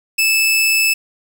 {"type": "tone", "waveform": "sawtooth", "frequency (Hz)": 2622, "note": "E7", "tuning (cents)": -10, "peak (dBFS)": -9, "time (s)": [0.18, 0.94], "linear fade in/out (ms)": 10, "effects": ["7-bit"]}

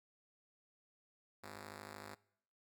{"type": "ring-modulated tone", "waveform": "5% pulse", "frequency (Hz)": 152.1, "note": "D#3", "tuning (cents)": -39, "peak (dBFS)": -35, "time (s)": [1.43, 2.15], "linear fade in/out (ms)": 10, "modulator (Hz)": 49.4, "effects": ["noise-tail reverb RT60 0.7 s tail -22 dB re dry"]}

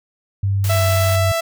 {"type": "tone with pitch glide", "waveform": "sine", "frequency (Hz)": [98.6, 96.07], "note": ["G2", "G2"], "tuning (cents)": [11, -34], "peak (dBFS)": -15, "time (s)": [0.43, 1.32], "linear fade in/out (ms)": 5, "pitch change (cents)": -45, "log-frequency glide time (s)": [0.75, 0.81]}
{"type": "noise", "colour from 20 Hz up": "white", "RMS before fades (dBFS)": -29, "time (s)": [0.64, 1.16], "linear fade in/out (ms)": 2}
{"type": "tone", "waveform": "sawtooth", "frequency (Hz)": 663, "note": "E5", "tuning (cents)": 10, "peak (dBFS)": -14, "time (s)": [0.69, 1.41], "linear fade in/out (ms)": 10}
{"effects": []}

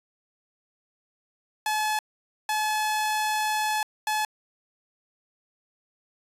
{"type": "tone bursts at uneven times", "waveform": "sawtooth", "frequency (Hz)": 857, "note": "A5", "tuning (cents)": -46, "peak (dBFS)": -20, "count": 3, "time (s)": [[1.66, 1.99], [2.49, 3.83], [4.07, 4.25]], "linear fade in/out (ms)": 2, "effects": ["resampled to 32000 Hz"]}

